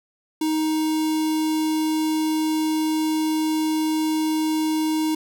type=tone with notch filter; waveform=square; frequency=313 Hz; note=D#4; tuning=10 cents sharp; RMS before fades=-22 dBFS; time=0.41-5.15 s; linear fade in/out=5 ms; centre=1700 Hz; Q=1.3; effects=none